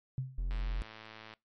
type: tone with exponential decay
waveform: sine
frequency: 130.81 Hz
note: C3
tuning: in tune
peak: -29 dBFS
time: 0.18-0.48 s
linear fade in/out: 0 ms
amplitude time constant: 64 ms
type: tone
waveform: triangle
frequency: 43.65 Hz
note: F1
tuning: in tune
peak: -29 dBFS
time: 0.38-0.82 s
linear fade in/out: 0 ms
type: click train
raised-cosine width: 0.3 ms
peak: -32 dBFS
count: 92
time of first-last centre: 0.51-1.337 s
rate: 110 Hz
effects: noise-tail reverb RT60 0.2 s tail -23 dB re dry + MP3 48 kbps